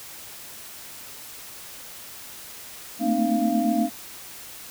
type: tone cluster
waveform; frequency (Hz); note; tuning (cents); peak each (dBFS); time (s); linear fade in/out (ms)
sine; 221.4 / 230 / 260.1 / 302.8 / 690; A3 / A#3 / C4 / D#4 / F5; +11 / -23 / -10 / -47 / -21; -26; 2.99-3.9; 50
effects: white hiss -41 dBFS RMS until 4.7 s